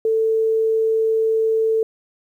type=tone; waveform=sine; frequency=444.3 Hz; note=A4; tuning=17 cents sharp; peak=-15 dBFS; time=0.05-1.83 s; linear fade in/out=2 ms; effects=9-bit